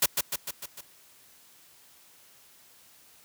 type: noise with echo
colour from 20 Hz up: white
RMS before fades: -22 dBFS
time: 0.02-0.06 s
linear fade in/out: 5 ms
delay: 150 ms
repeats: 5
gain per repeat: -4 dB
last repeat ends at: 0.81 s
effects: white hiss -57 dBFS RMS until 3.24 s + high-pass 60 Hz 12 dB/octave